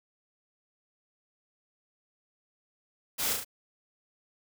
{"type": "noise with echo", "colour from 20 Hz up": "white", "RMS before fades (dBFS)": -31, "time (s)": [3.18, 3.34], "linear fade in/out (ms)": 20, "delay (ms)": 36, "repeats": 3, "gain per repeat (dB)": -3, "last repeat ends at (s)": 3.448, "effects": []}